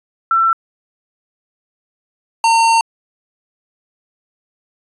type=tone pair in turn; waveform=sine / square; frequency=1342 / 911.4 Hz; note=E6 / A#5; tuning=+31 / -39 cents; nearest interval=perfect fifth; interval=670 cents; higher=first; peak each=-10 dBFS; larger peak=neither; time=0.31-0.53 / 2.44-2.81 s; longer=second; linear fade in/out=2 ms; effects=resampled to 24000 Hz